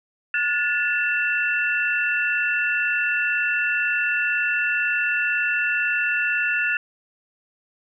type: tone cluster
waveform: sine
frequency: 1444 / 1743 / 2681 Hz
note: F#6 / A6 / E7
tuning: -43 / -17 / +29 cents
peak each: -24 dBFS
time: 0.34-6.77 s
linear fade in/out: 2 ms
effects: none